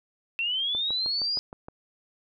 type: linear sweep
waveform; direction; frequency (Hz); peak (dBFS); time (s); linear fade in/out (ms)
sine; up; 2672 to 4978; -25; 0.39-1.39; 0
type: click train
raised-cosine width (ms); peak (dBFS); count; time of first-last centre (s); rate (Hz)
1; -26; 7; 0.75-1.685; 6.42
effects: none